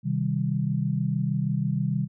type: chord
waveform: sine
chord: C minor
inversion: none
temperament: equal with one note detuned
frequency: 130.81 / 157.19 / 196 Hz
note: C3 / Eb3 / G3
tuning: 0 / +18 / 0 cents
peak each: -27 / -27 / -28 dBFS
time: 0.03-2.08 s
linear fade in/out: 50 ms
effects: none